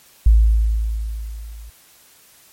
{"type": "tone with level ramp", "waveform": "sine", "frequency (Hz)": 54.7, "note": "A1", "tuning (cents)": -9, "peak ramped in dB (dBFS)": [-6, -34], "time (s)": [0.26, 1.7], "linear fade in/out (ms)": 5, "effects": ["white hiss -50 dBFS RMS until 2.52 s", "MP3 64 kbps"]}